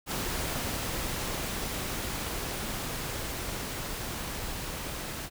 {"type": "noise with level ramp", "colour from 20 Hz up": "pink", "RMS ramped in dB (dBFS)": [-32, -37], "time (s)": [0.06, 5.3], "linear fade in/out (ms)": 50, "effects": []}